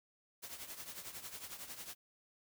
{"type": "noise with tremolo", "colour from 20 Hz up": "white", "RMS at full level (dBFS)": -45, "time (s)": [0.42, 1.95], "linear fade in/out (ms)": 20, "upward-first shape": "triangle", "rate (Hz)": 11, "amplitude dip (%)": 75, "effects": []}